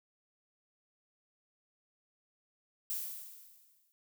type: noise with exponential decay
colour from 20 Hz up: violet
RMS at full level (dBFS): -35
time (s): 2.9-3.92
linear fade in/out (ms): 0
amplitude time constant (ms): 220
effects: none